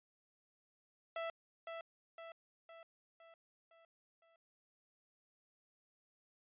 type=tone with echo; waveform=sawtooth; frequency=662 Hz; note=E5; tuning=7 cents sharp; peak=-35 dBFS; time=1.16-1.3 s; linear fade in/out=2 ms; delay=510 ms; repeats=6; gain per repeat=-5 dB; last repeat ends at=4.36 s; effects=resampled to 8000 Hz